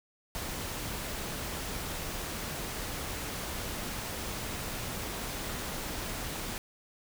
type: noise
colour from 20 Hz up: pink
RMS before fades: -37 dBFS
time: 0.35-6.58 s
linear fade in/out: 0 ms
effects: none